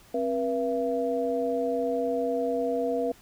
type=tone cluster; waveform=sine; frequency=265.7 / 481.9 / 674 Hz; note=C4 / B4 / E5; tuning=+27 / -43 / +38 cents; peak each=-31 / -27 / -30 dBFS; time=0.14-3.12 s; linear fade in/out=5 ms; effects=pink hiss -55 dBFS RMS until 3.21 s